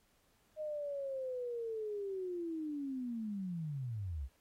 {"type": "linear sweep", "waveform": "sine", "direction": "down", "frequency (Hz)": [622.3, 59.7], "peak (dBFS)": -37, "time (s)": [0.56, 4.29], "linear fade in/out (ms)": 50, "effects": ["pink hiss -73 dBFS RMS until 4.4 s", "AAC 48 kbps"]}